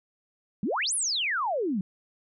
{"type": "exponential two-way sweep", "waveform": "sine", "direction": "up then down", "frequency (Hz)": [174.7, 10990, 174.7], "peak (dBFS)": -25, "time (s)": [0.63, 1.81], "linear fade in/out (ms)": 2, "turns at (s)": 0.94, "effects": []}